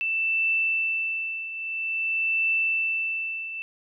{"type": "tone with tremolo", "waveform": "sine", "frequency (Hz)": 2659, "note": "E7", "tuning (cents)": 14, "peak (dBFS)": -20, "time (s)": [0.01, 3.62], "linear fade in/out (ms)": 0, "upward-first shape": "triangle", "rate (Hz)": 0.5, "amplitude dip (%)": 75, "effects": []}